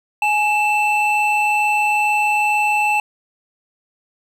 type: tone pair together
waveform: triangle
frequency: 837.8 / 2660 Hz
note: G#5 / E7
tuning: +15 / +15 cents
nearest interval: octave + minor sixth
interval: 2000 cents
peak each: -15 / -16 dBFS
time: 0.22-3 s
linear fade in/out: 2 ms
effects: none